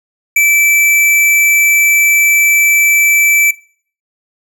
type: tone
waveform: square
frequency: 2320 Hz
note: D7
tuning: 22 cents flat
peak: -7 dBFS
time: 0.36-3.51 s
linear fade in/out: 5 ms
effects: noise-tail reverb RT60 0.5 s tail -21 dB re dry